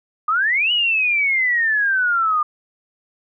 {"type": "exponential two-way sweep", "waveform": "sine", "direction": "up then down", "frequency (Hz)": [1200, 2960, 1200], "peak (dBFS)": -15, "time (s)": [0.28, 2.43], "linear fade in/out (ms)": 5, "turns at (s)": 0.72, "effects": []}